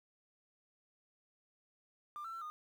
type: tone with pitch steps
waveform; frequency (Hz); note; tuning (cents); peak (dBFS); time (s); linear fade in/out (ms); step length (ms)
triangle; 1193 / 1338 / 1348 / 1225; D6 / E6 / E6 / D#6; +27 / +25 / +38 / -27; -39; 2.16-2.5; 0; 85
effects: tanh soft clip ceiling -38 dBFS + 11-bit